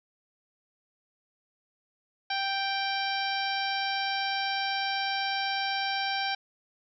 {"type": "harmonic tone", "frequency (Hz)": 784, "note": "G5", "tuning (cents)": 0, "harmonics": [1, 2, 3, 4, 5, 6, 7], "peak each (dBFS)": [-31, -34, -36, -37, -38, -39, -39], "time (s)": [2.3, 6.35], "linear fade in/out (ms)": 5, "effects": []}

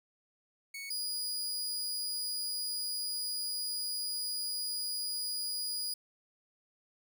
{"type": "tone pair in turn", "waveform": "sawtooth", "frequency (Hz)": [2220, 4901], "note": ["C#7", "D#8"], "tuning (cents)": [2, -27], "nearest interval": "octave + major second", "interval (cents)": 1371, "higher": "second", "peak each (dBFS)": [-37, -31], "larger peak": "second", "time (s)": [[0.74, 0.9], [0.9, 5.94]], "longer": "second", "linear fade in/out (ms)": 5, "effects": []}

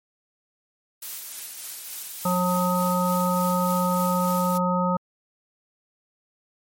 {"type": "noise with tremolo", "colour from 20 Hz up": "blue", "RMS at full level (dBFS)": -33, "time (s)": [1.02, 4.58], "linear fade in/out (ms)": 5, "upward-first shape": "sine", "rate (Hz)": 3.4, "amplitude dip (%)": 30}
{"type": "harmonic tone", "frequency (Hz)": 180, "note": "F#3", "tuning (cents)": -47, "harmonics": [1, 3, 5, 7], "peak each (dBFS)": [-23, -27, -27, -26], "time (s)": [2.25, 4.97], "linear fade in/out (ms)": 5}
{"effects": ["MP3 64 kbps"]}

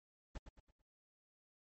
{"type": "noise with echo", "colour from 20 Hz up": "brown", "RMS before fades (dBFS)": -44, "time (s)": [0.35, 0.38], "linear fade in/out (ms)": 5, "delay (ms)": 110, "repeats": 4, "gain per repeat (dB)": -8, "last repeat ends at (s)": 0.82, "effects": ["MP3 32 kbps"]}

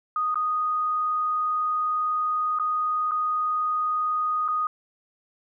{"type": "tone with dropouts", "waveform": "sine", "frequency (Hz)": 1241, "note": "D#6", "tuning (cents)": -5, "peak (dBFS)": -22, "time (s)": [0.16, 4.67], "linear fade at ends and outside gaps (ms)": 2, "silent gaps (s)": [[0.344, 0.356], [2.588, 2.597], [3.111, 3.117], [4.48, 4.485]], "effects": []}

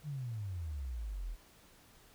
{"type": "exponential sweep", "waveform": "sine", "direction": "down", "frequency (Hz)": [155.56, 38.4], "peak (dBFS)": -37, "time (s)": [0.03, 1.37], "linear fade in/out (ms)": 50, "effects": ["pink hiss -62 dBFS RMS until 2.14 s"]}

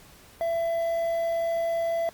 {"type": "tone with quantisation", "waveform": "triangle", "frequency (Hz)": 669, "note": "E5", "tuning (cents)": 25, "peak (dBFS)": -22, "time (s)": [0.41, 2.09], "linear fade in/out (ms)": 0, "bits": 8, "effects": ["pink hiss -52 dBFS RMS until 2.13 s", "Opus 48 kbps"]}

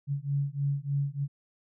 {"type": "beating tone pair", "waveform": "sine", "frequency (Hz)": [139.4, 142.7], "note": ["C#3", "D3"], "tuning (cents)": [10, -49], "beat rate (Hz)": 3.3, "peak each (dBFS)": -30, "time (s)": [0.07, 1.28], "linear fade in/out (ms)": 50, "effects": []}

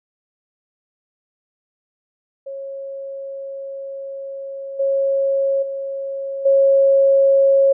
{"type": "tone with level steps", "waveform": "sine", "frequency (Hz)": 547, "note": "C#5", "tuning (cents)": -23, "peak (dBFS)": [-27, -15, -23, -10], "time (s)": [2.46, 7.73], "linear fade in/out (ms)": 10, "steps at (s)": [4.79, 5.62, 6.45], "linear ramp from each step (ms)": 10, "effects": []}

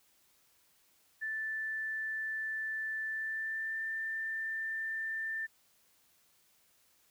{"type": "tone with pitch glide", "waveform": "sine", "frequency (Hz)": [1760, 1784.6], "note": ["A6", "A6"], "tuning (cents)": [0, 24], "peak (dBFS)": -34, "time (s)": [1.21, 5.47], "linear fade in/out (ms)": 20, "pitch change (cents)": 24, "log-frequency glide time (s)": [3.07, 3.82], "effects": ["white hiss -69 dBFS RMS until 7.1 s"]}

